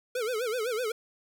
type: tone with vibrato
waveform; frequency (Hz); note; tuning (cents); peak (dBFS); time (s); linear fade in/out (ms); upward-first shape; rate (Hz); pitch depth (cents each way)
square; 466.2; A#4; 0; -29; 0.15-0.92; 5; sine; 7.9; 170
effects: none